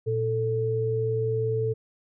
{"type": "tone pair together", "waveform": "sine", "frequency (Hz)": [116.5, 441.4], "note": ["A#2", "A4"], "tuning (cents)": [-1, 5], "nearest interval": "octave + major seventh", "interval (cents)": 2306, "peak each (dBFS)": [-27, -25], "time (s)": [0.06, 1.74], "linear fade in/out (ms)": 20, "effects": []}